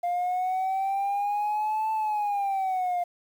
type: linear two-way sweep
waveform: sine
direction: up then down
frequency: 698.5 to 880 to 698.5 Hz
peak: -22 dBFS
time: 0.03-3.04 s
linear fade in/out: 10 ms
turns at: 1.92 s
effects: tanh soft clip ceiling -23 dBFS + 9-bit